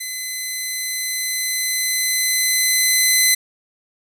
10% pulse tone with level ramp, 2030 Hz, B6, 47 cents sharp, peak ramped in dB -17 to -3 dBFS, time 0-3.35 s, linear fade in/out 10 ms, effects none

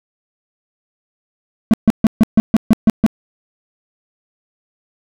triangle tone bursts, 220 Hz, A3, in tune, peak -3 dBFS, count 9, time 1.71-3.064 s, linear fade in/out 0 ms, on 26 ms, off 140 ms, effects none

